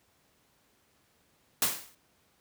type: noise with exponential decay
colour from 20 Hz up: white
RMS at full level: -23 dBFS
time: 1.62-1.95 s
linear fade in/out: 2 ms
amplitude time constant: 70 ms
effects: pink hiss -68 dBFS RMS until 2.4 s + high-pass 80 Hz 12 dB/octave